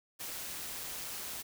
white noise with amplitude modulation, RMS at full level -40 dBFS, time 0.19-1.43 s, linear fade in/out 20 ms, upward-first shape sine, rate 169 Hz, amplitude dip 30%, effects none

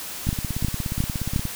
two click trains, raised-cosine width 5 ms, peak -9 / -14 dBFS, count 4 / 21, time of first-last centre 0.29-1.361 / 0.27-1.453 s, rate 2.8 / 16.9 Hz, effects white hiss -34 dBFS RMS until 1.55 s

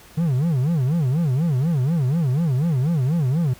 triangle tone with vibrato, 146.7 Hz, D3, 2 cents flat, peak -15 dBFS, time 0.17-3.54 s, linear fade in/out 10 ms, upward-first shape sine, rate 4.1 Hz, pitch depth 290 cents each way, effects pink hiss -47 dBFS RMS until 3.59 s

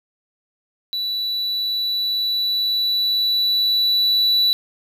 triangle tone with level ramp, 3951 Hz, B7, in tune, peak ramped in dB -20 to -12 dBFS, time 0.93-4.53 s, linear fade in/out 0 ms, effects none

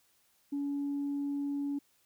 sine tone, 283.5 Hz, C#4, 39 cents sharp, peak -30 dBFS, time 0.52-1.79 s, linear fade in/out 10 ms, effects tanh soft clip ceiling -28 dBFS + white hiss -70 dBFS RMS until 2.05 s

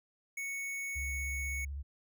square tone, 2217 Hz, C#7, in tune, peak -37 dBFS, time 0.37-1.65 s, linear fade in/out 5 ms
sine tone with vibrato, 70 Hz, C#2, 18 cents sharp, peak -37 dBFS, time 0.95-1.83 s, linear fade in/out 20 ms, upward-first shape sine, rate 16 Hz, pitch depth 76 cents each way
effects none

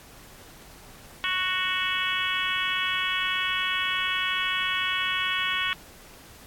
harmonic tone with a mistuned harmonic, 370 Hz, F#4, in tune, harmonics 3 / 4 / 5 / 6 / 7 / 8 / 9, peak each -32 / -32 / -32 / -32 / -32 / -32 / -32 dBFS, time 1.24-5.73 s, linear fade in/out 0 ms, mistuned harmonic 7, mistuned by +19 cents, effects pink hiss -49 dBFS RMS until 6.46 s + AAC 64 kbps

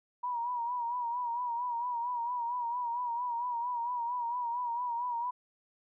sine tone with vibrato, 961 Hz, B5, 48 cents flat, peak -31 dBFS, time 0.23-5.31 s, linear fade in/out 10 ms, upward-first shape sine, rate 4.4 Hz, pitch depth 61 cents each way, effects none

